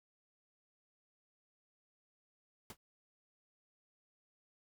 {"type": "noise with exponential decay", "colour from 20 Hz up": "pink", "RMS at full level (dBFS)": -43, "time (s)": [2.7, 2.77], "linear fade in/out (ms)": 2, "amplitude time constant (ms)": 15, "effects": []}